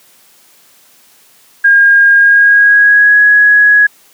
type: tone with pitch glide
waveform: sine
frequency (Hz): 1620 to 1672.3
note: G#6 to G#6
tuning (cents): -43 to +12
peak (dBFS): -3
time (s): 1.64-3.87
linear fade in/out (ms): 10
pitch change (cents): +55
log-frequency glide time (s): 2.15-3.2
effects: white hiss -46 dBFS RMS until 4.13 s + high-pass 150 Hz 12 dB/octave